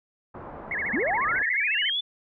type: low-pass noise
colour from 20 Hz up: white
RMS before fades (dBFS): -40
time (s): 0.34-1.43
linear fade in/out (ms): 10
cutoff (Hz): 1100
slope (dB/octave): 24
type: tone with vibrato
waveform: sine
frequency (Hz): 1907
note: A#6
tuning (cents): +39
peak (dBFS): -26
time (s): 0.71-1.9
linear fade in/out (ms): 2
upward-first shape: sine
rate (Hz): 14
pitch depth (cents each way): 260
type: linear sweep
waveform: sine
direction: up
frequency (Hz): 186.6 to 3519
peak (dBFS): -24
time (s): 0.93-2.01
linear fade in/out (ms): 10
effects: none